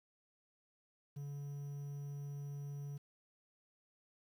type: tone with quantisation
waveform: triangle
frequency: 142.6 Hz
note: C#3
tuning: 49 cents sharp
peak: -40 dBFS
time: 1.16-2.98 s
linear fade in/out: 10 ms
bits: 11
effects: none